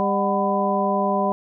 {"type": "harmonic tone with a mistuned harmonic", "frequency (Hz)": 199.7, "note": "G3", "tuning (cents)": 32, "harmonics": [1, 2, 3, 4, 5], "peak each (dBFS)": [-24, -27, -24, -25, -24], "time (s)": [0, 1.32], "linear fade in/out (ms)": 0, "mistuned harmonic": 4, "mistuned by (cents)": -110, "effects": []}